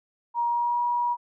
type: tone with pitch glide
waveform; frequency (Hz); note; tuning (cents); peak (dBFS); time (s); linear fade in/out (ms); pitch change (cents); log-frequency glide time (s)
sine; 947 to 961.9; A#5 to B5; +27 to -46; -22; 0.34-1.17; 50; +27; 0.47-0.82
effects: none